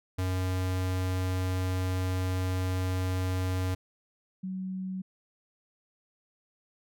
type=tone pair in turn; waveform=square / sine; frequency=92.5 / 187.47 Hz; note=F#2 / F#3; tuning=0 / +23 cents; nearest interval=octave; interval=1223 cents; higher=second; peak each=-28 / -32 dBFS; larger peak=first; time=0.18-3.75 / 4.43-5.02 s; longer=first; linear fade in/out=10 ms; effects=none